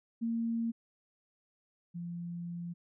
sine tone pair in turn, 230 / 172.31 Hz, A#3 / F3, -23 / -23 cents, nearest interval perfect fourth, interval 500 cents, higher first, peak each -30 / -37 dBFS, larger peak first, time 0.21-0.72 / 1.94-2.74 s, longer second, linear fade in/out 20 ms, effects none

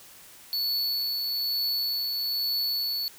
square tone with tremolo, 4435 Hz, C#8, in tune, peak -25 dBFS, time 0.53-3.08 s, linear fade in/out 0 ms, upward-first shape triangle, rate 1.1 Hz, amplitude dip 30%, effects white hiss -50 dBFS RMS until 3.18 s

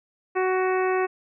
harmonic tone, 372.6 Hz, F#4, 12 cents sharp, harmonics 1 / 2 / 3 / 4 / 5 / 6 / 7, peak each -22 / -28 / -30 / -34 / -33 / -38 / -38 dBFS, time 0.35-1.07 s, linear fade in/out 20 ms, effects none

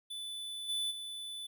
square tone with level steps, 3490 Hz, A7, 15 cents flat, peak -40 / -33 / -41 dBFS, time 0.1-1.47 s, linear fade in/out 10 ms, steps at 0.68 / 0.9 s, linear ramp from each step 20 ms, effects none

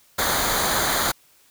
pink noise with comb filter, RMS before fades -22 dBFS, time 0.18-1.12 s, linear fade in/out 10 ms, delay 0.37 ms, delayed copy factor -0.7, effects white hiss -57 dBFS RMS until 1.5 s

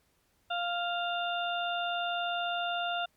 harmonic tone with a mistuned harmonic, 698.5 Hz, F5, in tune, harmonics 1 / 2 / 4 / 5, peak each -32 / -35 / -38 / -39 dBFS, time 0.5-3.06 s, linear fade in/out 10 ms, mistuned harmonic 5, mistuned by +44 cents, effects pink hiss -71 dBFS RMS until 3.16 s + MP3 96 kbps

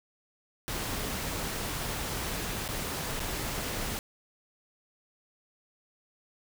pink noise with dropouts, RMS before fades -34 dBFS, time 0.68-3.99 s, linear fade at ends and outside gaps 0 ms, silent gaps 2.679-2.688 / 3.195-3.202 s, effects none

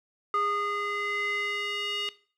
square tone with band-pass filter sweep, 410 Hz, G#4, 22 cents flat, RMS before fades -30 dBFS, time 0.34-2.09 s, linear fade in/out 0 ms, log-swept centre 1300 to 3000 Hz, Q 4, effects noise-tail reverb RT60 0.4 s tail -17 dB re dry

